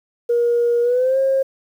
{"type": "tone with pitch glide", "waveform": "sine", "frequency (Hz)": [475.1, 536.4], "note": ["A#4", "C5"], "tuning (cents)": [33, 43], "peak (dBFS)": -13, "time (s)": [0.29, 1.43], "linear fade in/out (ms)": 10, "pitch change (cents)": 210, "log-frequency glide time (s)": [0.82, 1.18], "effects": ["tanh soft clip ceiling -9 dBFS", "8-bit"]}